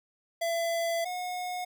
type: tone pair in turn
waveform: square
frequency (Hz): 672 / 724.6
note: E5 / F#5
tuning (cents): +33 / -36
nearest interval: minor second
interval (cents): 131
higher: second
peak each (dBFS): -28 / -33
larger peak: first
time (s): 0.41-1.05 / 1.05-1.65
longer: first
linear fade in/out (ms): 10
effects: none